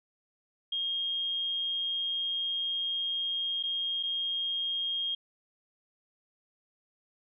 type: tone with dropouts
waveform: sine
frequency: 3238 Hz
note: G#7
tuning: 45 cents flat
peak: -29 dBFS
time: 0.72-5.15 s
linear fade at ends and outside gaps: 5 ms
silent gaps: 3.628-3.635 / 4.029-4.033 s
effects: none